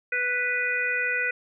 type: harmonic tone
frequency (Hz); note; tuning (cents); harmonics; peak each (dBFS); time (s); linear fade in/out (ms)
493.9; B4; 0; 1 / 3 / 4 / 5; -35 / -27 / -28 / -29; 0.12-1.31; 5
effects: none